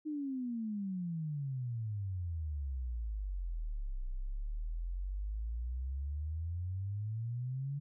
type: exponential two-way sweep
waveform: sine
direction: down then up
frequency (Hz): 311.1 to 30.87 to 144.6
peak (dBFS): -35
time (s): 0.05-7.8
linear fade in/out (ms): 20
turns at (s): 4.05
effects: none